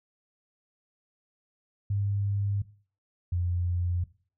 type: tone pair in turn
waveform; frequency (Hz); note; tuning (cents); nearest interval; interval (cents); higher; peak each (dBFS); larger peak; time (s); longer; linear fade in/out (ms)
sine; 100.6 / 88.09; G2 / F2; +45 / +15; major second; 230; first; -25; neither; 1.9-2.62 / 3.32-4.04; neither; 5
effects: noise-tail reverb RT60 0.4 s tail -17 dB re dry